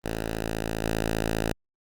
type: tone with level steps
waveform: 5% pulse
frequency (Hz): 55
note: A1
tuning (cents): 0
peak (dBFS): -17 / -14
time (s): 0.04-1.53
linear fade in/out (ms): 5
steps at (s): 0.83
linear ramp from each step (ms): 10
effects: Opus 32 kbps

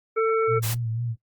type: harmonic tone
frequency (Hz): 446.3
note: A4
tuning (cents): +25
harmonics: 1 / 3 / 5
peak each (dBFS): -19 / -25 / -34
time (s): 0.16-0.6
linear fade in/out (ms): 20
type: tone with vibrato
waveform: sine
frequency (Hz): 115.8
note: A#2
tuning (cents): -11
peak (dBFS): -25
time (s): 0.47-1.16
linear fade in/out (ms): 50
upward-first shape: sine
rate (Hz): 4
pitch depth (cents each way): 61
type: noise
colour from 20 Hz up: white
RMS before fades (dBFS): -30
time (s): 0.62-0.75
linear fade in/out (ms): 20
effects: noise-tail reverb RT60 0.1 s tail -19 dB re dry + Opus 48 kbps

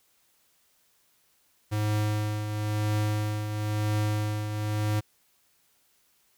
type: tone with tremolo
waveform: square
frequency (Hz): 105.9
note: G#2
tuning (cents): +34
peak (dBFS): -24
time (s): 1.71-5.01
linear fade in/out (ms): 20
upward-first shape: triangle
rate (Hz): 0.99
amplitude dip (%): 55
effects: white hiss -67 dBFS RMS until 6.37 s

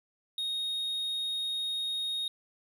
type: tone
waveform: triangle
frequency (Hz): 3729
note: A#7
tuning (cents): 0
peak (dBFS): -29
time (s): 0.38-2.28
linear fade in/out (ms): 2
effects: none

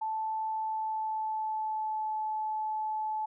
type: tone with pitch glide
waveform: sine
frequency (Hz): 877 to 864.9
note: A5 to A5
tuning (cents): -6 to -30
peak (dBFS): -30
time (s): 0.01-3.26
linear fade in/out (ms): 10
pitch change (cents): -24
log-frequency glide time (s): 0.48-2.15
effects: none

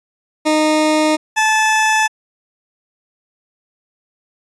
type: tone pair in turn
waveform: 20% pulse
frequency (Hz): 308.3 / 870.3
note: D#4 / A5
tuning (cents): -16 / -19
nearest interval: octave + tritone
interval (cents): 1797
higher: second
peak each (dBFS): -7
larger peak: neither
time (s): 0.45-1.17 / 1.36-2.08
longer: neither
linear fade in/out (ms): 20
effects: resampled to 22050 Hz

